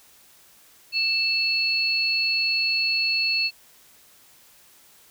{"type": "tone pair together", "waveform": "sine", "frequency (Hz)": [2650, 4361], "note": ["E7", "C#8"], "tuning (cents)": [9, -29], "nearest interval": "major sixth", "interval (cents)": 862, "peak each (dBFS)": -23, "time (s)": [0.92, 3.51], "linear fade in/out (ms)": 50, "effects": ["white hiss -54 dBFS RMS until 5.1 s"]}